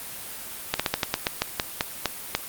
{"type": "slowing click train", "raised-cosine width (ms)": 0.2, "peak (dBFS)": -4, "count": 12, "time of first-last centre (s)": [0.74, 2.35], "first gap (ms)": 56, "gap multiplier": 1.18, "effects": ["white hiss -37 dBFS RMS until 2.48 s", "Opus 32 kbps"]}